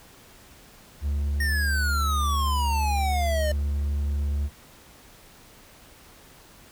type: tone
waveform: triangle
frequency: 71.8 Hz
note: D2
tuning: 39 cents flat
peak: -21 dBFS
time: 1.01-4.5 s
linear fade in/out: 50 ms
type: exponential sweep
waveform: square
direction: down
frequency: 1861 to 596 Hz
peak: -26 dBFS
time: 1.4-3.52 s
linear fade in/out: 5 ms
effects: pink hiss -51 dBFS RMS until 6.71 s